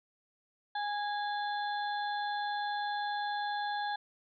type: harmonic tone with a mistuned harmonic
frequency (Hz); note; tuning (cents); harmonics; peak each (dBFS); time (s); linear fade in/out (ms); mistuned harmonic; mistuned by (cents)
825; G#5; -12; 1 / 2 / 4 / 5; -33 / -39 / -45 / -47; 0.75-3.96; 5; 4; +87
effects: none